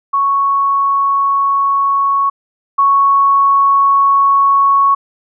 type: tone pair in turn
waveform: sine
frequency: 1108.7 / 1108.7 Hz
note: C#6 / C#6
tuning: 0 / 0 cents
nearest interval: unison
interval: 0 cents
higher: neither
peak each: -10 / -7 dBFS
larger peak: second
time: 0.13-2.3 / 2.78-4.95 s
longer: neither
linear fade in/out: 10 ms
effects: none